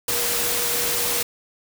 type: tone in noise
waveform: sine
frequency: 478.6 Hz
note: A#4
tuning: 46 cents sharp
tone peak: -32 dBFS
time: 0.08-1.23 s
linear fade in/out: 5 ms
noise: white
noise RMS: -23 dBFS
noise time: 0.08-1.23 s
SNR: -12 dB
effects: none